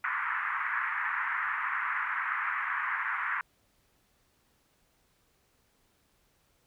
white band-pass noise, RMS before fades -32 dBFS, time 0.04-3.41 s, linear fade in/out 2 ms, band 1000 to 2000 Hz, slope 48 dB/octave, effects pink hiss -70 dBFS RMS until 6.66 s

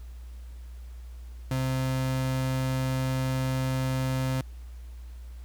35% pulse tone, 130.81 Hz, C3, in tune, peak -24 dBFS, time 1.51-4.41 s, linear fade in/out 2 ms, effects added 60 Hz sine -39 dBFS peak until 5.44 s + pink hiss -60 dBFS RMS until 5.44 s

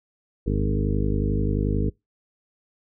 harmonic tone with a mistuned harmonic, 51.3 Hz, G#1, 21 cents flat, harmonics 1 / 2 / 3 / 4 / 5 / 6 / 8 / 9, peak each -24 / -27 / -29 / -30 / -31 / -32 / -33 / -34 dBFS, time 0.46-1.9 s, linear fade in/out 10 ms, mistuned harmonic 1, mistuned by +56 cents, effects noise-tail reverb RT60 0.2 s tail -26 dB re dry

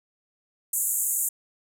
pink band-pass noise, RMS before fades -26 dBFS, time 0.73-1.29 s, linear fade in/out 5 ms, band 6900 to 15000 Hz, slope 96 dB/octave, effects none

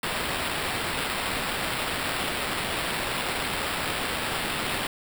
violet noise with sample-and-hold, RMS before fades -29 dBFS, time 0.03-4.87 s, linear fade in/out 2 ms, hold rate 6300 Hz, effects none

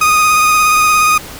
30% pulse tone with vibrato, 1241 Hz, D#6, 5 cents flat, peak -5 dBFS, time 0.01-1.18 s, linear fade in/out 5 ms, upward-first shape sine, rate 17 Hz, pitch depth 18 cents each way, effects pink hiss -30 dBFS RMS until 1.39 s

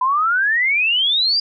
sine exponential sweep, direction up, 993 to 4884 Hz, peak -14 dBFS, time 0.01-1.4 s, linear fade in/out 5 ms, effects none

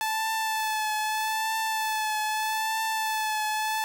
sawtooth tone with vibrato, 872 Hz, A5, 16 cents flat, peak -22 dBFS, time 0.01-3.84 s, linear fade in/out 0 ms, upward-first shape triangle, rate 0.8 Hz, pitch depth 32 cents each way, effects 8-bit

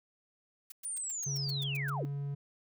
blue noise bursts, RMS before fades -46 dBFS, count 10, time 0.7-1.9 s, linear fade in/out 5 ms, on 21 ms, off 110 ms
sine linear sweep, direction down, 9440 to 238.8 Hz, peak -35 dBFS, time 0.85-2.05 s, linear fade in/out 0 ms
triangle tone with pitch glide, 138.59 to 141.42 Hz, C#3 to C#3, 0 to +35 cents, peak -32 dBFS, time 1.26-2.35 s, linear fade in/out 10 ms, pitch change +35 cents, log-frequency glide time 1.68-2.01 s
effects none

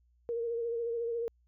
sine tone with vibrato, 466.2 Hz, A#4, in tune, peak -31 dBFS, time 0.29-1.28 s, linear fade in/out 0 ms, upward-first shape sine, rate 14 Hz, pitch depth 34 cents each way, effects added 60 Hz sine -65 dBFS peak until 1.47 s

